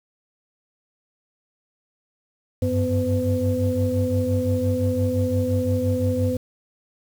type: tone cluster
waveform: sine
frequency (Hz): 94.1 / 99.9 / 250.5 / 507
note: F#2 / G2 / B3 / B4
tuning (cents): +30 / +33 / +25 / +45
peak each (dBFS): -24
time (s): 2.62-6.37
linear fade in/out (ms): 5
effects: tanh soft clip ceiling -10 dBFS + 7-bit